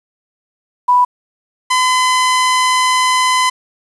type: tone pair in turn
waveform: sine / sawtooth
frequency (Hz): 987.8 / 1016.2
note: B5 / B5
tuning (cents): 0 / +49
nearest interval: unison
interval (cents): 49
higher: second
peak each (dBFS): -7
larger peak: neither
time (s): 0.88-1.05 / 1.7-3.5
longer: second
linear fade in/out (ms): 10
effects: resampled to 24000 Hz + 7-bit